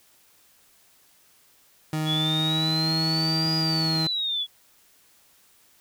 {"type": "tone with pitch glide", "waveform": "30% pulse", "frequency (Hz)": [155.56, 160.4], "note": ["D#3", "E3"], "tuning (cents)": [0, -47], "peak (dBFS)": -22, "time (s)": [1.93, 4.07], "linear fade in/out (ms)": 2, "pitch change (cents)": 53, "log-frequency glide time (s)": [2.16, 2.93]}
{"type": "linear two-way sweep", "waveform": "sine", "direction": "up then down", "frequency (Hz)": [3352, 4883, 3352], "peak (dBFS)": -24, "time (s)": [2.05, 4.47], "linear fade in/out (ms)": 50, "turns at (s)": 3.56}
{"effects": ["white hiss -59 dBFS RMS until 5.8 s"]}